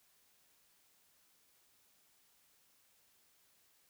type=silence; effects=white hiss -71 dBFS RMS until 3.89 s